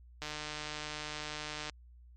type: click train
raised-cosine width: 0.2 ms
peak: -22 dBFS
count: 224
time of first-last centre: 0.22-1.697 s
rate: 151 Hz
effects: added 60 Hz sine -53 dBFS peak until 2.16 s + MP3 64 kbps